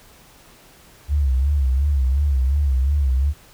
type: tone with vibrato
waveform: sine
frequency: 68.5 Hz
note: C#2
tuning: 20 cents flat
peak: -15 dBFS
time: 1.08-3.34 s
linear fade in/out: 50 ms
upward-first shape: sine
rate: 2.8 Hz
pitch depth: 120 cents each way
effects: pink hiss -49 dBFS RMS until 3.53 s